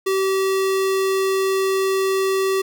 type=tone; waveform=square; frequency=384.5 Hz; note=G4; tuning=33 cents flat; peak=-18 dBFS; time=0.06-2.62 s; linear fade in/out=10 ms; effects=9-bit